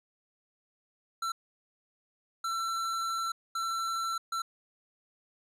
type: tone bursts at uneven times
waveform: square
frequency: 1344 Hz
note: E6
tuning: 33 cents sharp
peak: -31 dBFS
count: 4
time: 1.22-1.32 / 2.44-3.32 / 3.55-4.18 / 4.32-4.42 s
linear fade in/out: 5 ms
effects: low-pass 10000 Hz 12 dB/octave